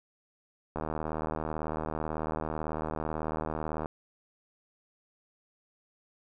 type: click train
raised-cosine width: 1 ms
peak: -19 dBFS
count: 243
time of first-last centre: 0.76-3.859 s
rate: 78.1 Hz
effects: none